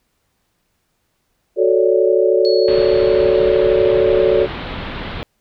sine chord, D major seventh, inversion first, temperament equal, 370 / 440 / 554.4 / 587.3 Hz, F#4 / A4 / C#5 / D5, 0 / 0 / 0 / 0 cents, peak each -15 / -15 / -17 / -20 dBFS, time 1.56-4.48 s, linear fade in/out 50 ms
sine tone with exponential decay, 4363 Hz, C#8, 28 cents flat, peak -22 dBFS, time 2.45-4.02 s, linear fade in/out 0 ms, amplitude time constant 340 ms
pink low-pass noise, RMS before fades -27 dBFS, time 2.68-5.23 s, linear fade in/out 0 ms, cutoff 3900 Hz, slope 48 dB/octave
effects pink hiss -67 dBFS RMS until 5.4 s

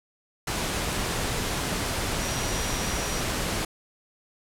sine tone in noise, 5780 Hz, F#8, 41 cents flat, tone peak -37 dBFS, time 2.21-3.21 s, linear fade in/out 5 ms, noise pink, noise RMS -28 dBFS, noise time 0.47-3.65 s, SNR -12 dB, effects low-pass 11000 Hz 12 dB/octave

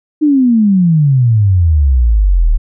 sine exponential sweep, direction down, 311.1 to 36.3 Hz, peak -6 dBFS, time 0.21-2.58 s, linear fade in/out 20 ms, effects none

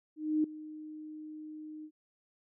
sine tone with ADSR envelope, 308 Hz, D#4, 17 cents flat, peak -24 dBFS, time 0.16-1.91 s, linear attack 280 ms, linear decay 4 ms, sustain -18 dB, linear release 67 ms, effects none

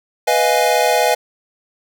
square chord, F half-diminished seventh, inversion second, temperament equal, 493.9 / 622.3 / 698.5 / 830.6 Hz, Cb5 / Eb5 / F5 / Ab5, 0 / 0 / 0 / 0 cents, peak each -19 dBFS, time 0.27-1.15 s, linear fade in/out 10 ms, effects none

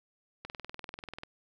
click train, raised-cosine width 0.3 ms, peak -25 dBFS, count 17, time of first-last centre 0.45-1.234 s, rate 20.4 Hz, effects none

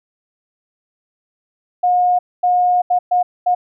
sine tone bursts at uneven times, 719 Hz, F#5, 50 cents flat, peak -11 dBFS, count 5, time 1.83-2.19 / 2.43-2.82 / 2.9-2.99 / 3.11-3.23 / 3.46-3.55 s, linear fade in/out 10 ms, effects none

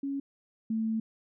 sine tone pair in turn, 277.2 / 222 Hz, C#4 / A3, 0 / +16 cents, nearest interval major third, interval 384 cents, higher first, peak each -30 / -27 dBFS, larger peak second, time 0.03-0.2 / 0.7-1 s, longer second, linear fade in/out 5 ms, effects none

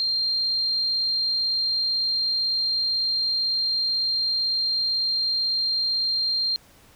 sine tone, 4186 Hz, C8, in tune, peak -21 dBFS, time 0-6.56 s, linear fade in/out 0 ms, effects pink hiss -54 dBFS RMS until 6.95 s

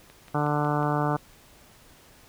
click train, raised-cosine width 0.3 ms, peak -31 dBFS, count 5, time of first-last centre 0.1-0.83 s, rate 5.48 Hz
harmonic tone, 147.9 Hz, D3, 13 cents sharp, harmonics 1 / 2 / 3 / 4 / 5 / 6 / 7 / 8 / 9 / 10, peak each -27 / -30 / -33 / -33 / -31 / -32 / -36 / -33 / -37 / -38 dBFS, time 0.34-1.17 s, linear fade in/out 10 ms
effects pink hiss -54 dBFS RMS until 2.28 s

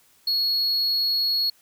triangle tone, 4335 Hz, C#8, 39 cents flat, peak -19 dBFS, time 0.27-1.5 s, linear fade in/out 5 ms, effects white hiss -59 dBFS RMS until 1.61 s

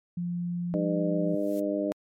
sine tone, 174.61 Hz, F3, in tune, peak -28 dBFS, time 0.17-1.35 s, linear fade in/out 5 ms
harmonic tone, 100.9 Hz, G#2, 49 cents flat, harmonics 2 / 3 / 4 / 5 / 6, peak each -35 / -29 / -36 / -35 / -30 dBFS, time 0.74-1.92 s, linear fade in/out 0 ms
blue noise with exponential growth, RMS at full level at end -46 dBFS, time 1.15-1.6 s, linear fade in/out 5 ms, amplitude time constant 96 ms
effects MP3 64 kbps

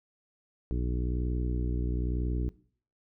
harmonic tone, 61 Hz, B1, 21 cents flat, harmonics 1 / 2 / 3 / 4 / 5 / 6 / 7, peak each -29 / -36 / -39 / -42 / -39 / -43 / -45 dBFS, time 0.71-2.49 s, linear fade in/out 0 ms, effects noise-tail reverb RT60 0.5 s tail -19 dB re dry

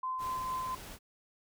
sine tone with tremolo, 1031 Hz, C6, 26 cents flat, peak -32 dBFS, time 0.03-0.75 s, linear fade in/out 5 ms, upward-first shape sine, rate 4.4 Hz, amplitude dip 25%
pink noise, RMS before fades -47 dBFS, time 0.18-0.99 s, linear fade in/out 50 ms
effects none

